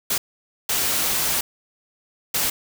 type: noise bursts at uneven times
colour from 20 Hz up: white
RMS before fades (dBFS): -22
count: 3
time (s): 0.1-0.18 / 0.69-1.41 / 2.34-2.5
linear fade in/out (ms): 5
effects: none